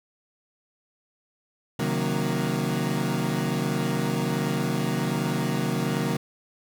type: chord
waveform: 30% pulse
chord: C half-diminished seventh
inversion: none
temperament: equal with one note detuned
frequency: 134.26 / 155.56 / 185 / 233.1 Hz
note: C3 / Eb3 / Gb3 / Bb3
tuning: +45 / 0 / 0 / 0 cents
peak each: -27 dBFS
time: 1.79-6.17 s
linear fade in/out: 5 ms
effects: none